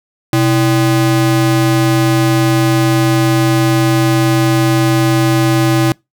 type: ring-modulated tone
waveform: square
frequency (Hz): 227.3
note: A#3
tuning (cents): -43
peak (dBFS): -7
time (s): 0.33-5.92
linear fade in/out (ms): 0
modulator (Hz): 100
effects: noise-tail reverb RT60 0.2 s tail -25 dB re dry